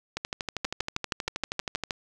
two click trains, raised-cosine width 0.2 ms, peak -13 / -11 dBFS, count 22 / 9, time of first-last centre 0.17-1.837 / 0.65-1.908 s, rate 12.6 / 6.36 Hz, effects none

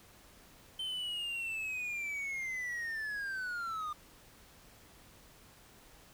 triangle linear sweep, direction down, 3100 to 1200 Hz, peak -34 dBFS, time 0.79-3.93 s, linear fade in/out 5 ms, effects pink hiss -59 dBFS RMS until 6.13 s

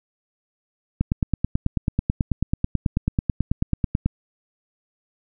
click train, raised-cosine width 5 ms, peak -7 dBFS, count 29, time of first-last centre 1.01-4.06 s, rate 9.18 Hz, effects none

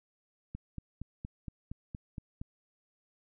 click train, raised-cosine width 5 ms, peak -27 dBFS, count 9, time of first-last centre 0.55-2.415 s, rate 4.29 Hz, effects none

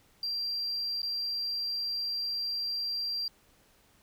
sine tone with dropouts, 4731 Hz, D8, 12 cents sharp, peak -29 dBFS, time 0.23-3.28 s, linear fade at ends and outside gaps 2 ms, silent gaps 1.019-1.03 s, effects tanh soft clip ceiling -27 dBFS + pink hiss -64 dBFS RMS until 4.02 s

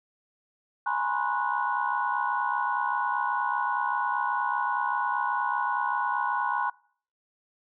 sine tone cluster, 832 / 943 / 1008 / 1076 / 1471 Hz, G#5 / A#5 / B5 / C6 / F#6, +3 / +20 / +35 / +48 / -11 cents, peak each -31 dBFS, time 0.86-6.7 s, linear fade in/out 5 ms, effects noise-tail reverb RT60 0.5 s tail -24 dB re dry + tanh soft clip ceiling -13 dBFS

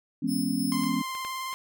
sine chord, C# minor seventh, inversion first, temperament just, 166.31 / 207.9 / 249.5 / 277.2 Hz, E3 / G#3 / B3 / C#4, +16 / +2 / +18 / 0 cents, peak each -34 / -31 / -29 / -29 dBFS, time 0.22-1.02 s, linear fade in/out 10 ms
15% pulse tone with tremolo, 5220 Hz, E8, 18 cents flat, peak -29 dBFS, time 0.27-0.91 s, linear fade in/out 50 ms, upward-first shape square, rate 3.1 Hz, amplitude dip 30%
sawtooth tone with vibrato, 1046.5 Hz, C6, in tune, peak -28 dBFS, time 0.72-1.54 s, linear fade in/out 0 ms, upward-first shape sine, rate 19 Hz, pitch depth 18 cents each way
clicks, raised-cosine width 0.3 ms, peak -30 / -27 / -22 / -30 dBFS, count 4, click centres 0.836 / 1.151 / 1.249 / 1.53 s
effects none

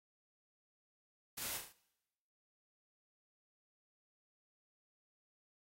white noise with echo, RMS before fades -43 dBFS, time 1.37-1.58 s, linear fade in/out 10 ms, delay 37 ms, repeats 4, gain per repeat -5 dB, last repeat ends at 1.728 s, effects noise-tail reverb RT60 1.0 s tail -23 dB re dry + AAC 48 kbps

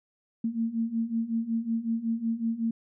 sine beating tone pair, 224.9 / 230.3 Hz, A3 / A#3, +38 / -21 cents, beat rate 5.4 Hz, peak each -31 / -28 dBFS, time 0.44-2.71 s, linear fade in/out 5 ms, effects none

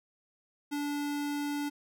square tone, 290 Hz, D4, 22 cents flat, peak -32 dBFS, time 0.71-1.7 s, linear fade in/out 20 ms, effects none

